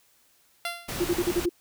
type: tone with exponential decay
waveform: 10% pulse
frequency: 690 Hz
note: F5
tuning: 21 cents flat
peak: -18 dBFS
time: 0.65-1.02 s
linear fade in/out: 2 ms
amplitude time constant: 80 ms
type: noise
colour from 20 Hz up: pink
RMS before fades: -33 dBFS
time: 0.88-1.46 s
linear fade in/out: 10 ms
type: tone bursts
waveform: sine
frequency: 349.2 Hz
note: F4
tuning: in tune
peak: -21 dBFS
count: 6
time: 1-1.493 s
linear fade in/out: 10 ms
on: 48 ms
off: 41 ms
effects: white hiss -63 dBFS RMS until 1.6 s